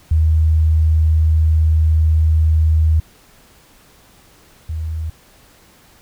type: tone pair in turn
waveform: sine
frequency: 79 / 79.64 Hz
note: D#2 / D#2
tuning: +27 / +41 cents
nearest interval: unison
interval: 14 cents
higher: second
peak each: -10 / -20 dBFS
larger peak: first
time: 0.11-3 / 4.69-5.1 s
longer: first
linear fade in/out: 5 ms
effects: pink hiss -49 dBFS RMS until 6.01 s